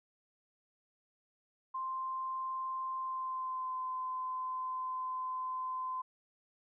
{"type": "tone with pitch glide", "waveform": "sine", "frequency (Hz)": [1046.5, 1028.5], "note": ["C6", "C6"], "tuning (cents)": [0, -30], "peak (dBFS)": -35, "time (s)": [1.74, 6.02], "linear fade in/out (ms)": 10, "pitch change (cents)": -30, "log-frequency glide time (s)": [2.98, 3.78], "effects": []}